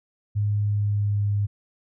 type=tone with pitch glide; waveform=sine; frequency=103.6 to 102.17 Hz; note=G#2 to G#2; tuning=-4 to -28 cents; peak=-20 dBFS; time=0.35-1.47 s; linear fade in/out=20 ms; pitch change=-24 cents; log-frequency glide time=0.57-1.33 s; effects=none